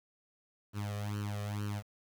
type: tone with flanger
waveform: sawtooth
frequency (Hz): 103.3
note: G#2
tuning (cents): -9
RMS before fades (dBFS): -37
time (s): 0.73-1.83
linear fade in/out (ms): 50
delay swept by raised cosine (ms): 0.69 to 1.67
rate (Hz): 2.2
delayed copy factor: +0.9
effects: 10-bit